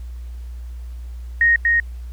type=tone with echo; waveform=sine; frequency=1864.7 Hz; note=A#6; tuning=in tune; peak=-11 dBFS; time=1.41-1.56 s; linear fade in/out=2 ms; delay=240 ms; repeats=1; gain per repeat=-2 dB; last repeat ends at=1.8 s; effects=added 60 Hz sine -29 dBFS peak until 2.12 s + pink hiss -55 dBFS RMS until 2.12 s